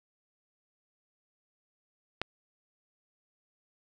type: click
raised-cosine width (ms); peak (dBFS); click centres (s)
0.3; -14; 2.216
effects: none